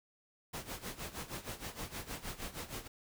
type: noise with tremolo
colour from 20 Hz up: pink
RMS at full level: -41 dBFS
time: 0.53-2.88 s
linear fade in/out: 10 ms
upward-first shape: sine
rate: 6.4 Hz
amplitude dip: 80%
effects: none